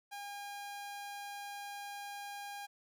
sawtooth tone, 810 Hz, G#5, 43 cents flat, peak -39 dBFS, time 0.11-2.67 s, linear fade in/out 20 ms, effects none

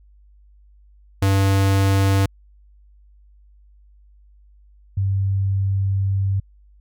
square / sine tone pair in turn, 97.5 / 97.5 Hz, G2 / G2, -9 / -9 cents, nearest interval unison, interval 0 cents, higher neither, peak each -15 / -17 dBFS, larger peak first, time 1.22-2.26 / 4.97-6.4 s, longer second, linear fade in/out 5 ms, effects added 50 Hz sine -48 dBFS peak until 6.8 s

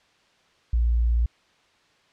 sine tone, 58.27 Hz, A#1, in tune, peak -18 dBFS, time 0.73-1.26 s, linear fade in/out 5 ms, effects white hiss -61 dBFS RMS until 2.12 s + low-pass 4000 Hz 12 dB/octave

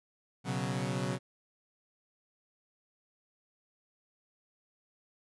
sawtooth chord, B suspended second, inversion none, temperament equal, 123.47 / 138.59 / 185 Hz, B2 / C#3 / F#3, 0 / 0 / 0 cents, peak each -32 dBFS, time 0.44-1.19 s, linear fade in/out 50 ms, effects resampled to 24000 Hz

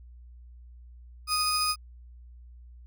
35% pulse tone pair together, 1244 / 4990 Hz, D#6 / D#8, -1 / +4 cents, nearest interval 2 octaves, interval 2405 cents, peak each -26 dBFS, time 1.27-1.76 s, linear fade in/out 50 ms, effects added 60 Hz sine -46 dBFS peak until 2.86 s

